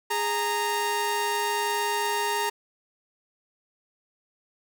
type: tone pair together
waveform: sawtooth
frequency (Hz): 412.4 / 925.8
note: G#4 / A#5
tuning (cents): -12 / -12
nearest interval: octave + major second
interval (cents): 1400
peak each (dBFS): -26 / -22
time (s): 0.1-2.5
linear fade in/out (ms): 10
effects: none